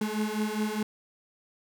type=beating tone pair; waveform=35% pulse; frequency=211.2 / 216.1 Hz; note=G#3 / A3; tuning=+29 / -31 cents; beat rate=4.9 Hz; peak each=-29 dBFS; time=0.01-0.83 s; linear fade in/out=5 ms; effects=none